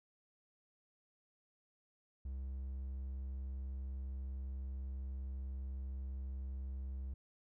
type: tone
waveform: triangle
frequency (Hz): 66.1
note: C2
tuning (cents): +18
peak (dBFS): -38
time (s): 2.25-7.14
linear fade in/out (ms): 5
effects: none